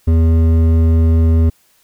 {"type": "tone with hard clipping", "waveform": "sine", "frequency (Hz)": 81.6, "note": "E2", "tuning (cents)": -17, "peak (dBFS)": -10, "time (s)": [0.07, 1.5], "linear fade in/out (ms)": 10, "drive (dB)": 10, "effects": ["white hiss -55 dBFS RMS until 1.83 s"]}